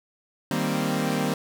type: chord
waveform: sawtooth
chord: C minor seventh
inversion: first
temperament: equal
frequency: 155.56 / 196 / 233.1 / 261.6 Hz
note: Eb3 / G3 / Bb3 / C4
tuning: 0 / 0 / 0 / 0 cents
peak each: -25 dBFS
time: 0.51-1.34 s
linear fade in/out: 2 ms
effects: none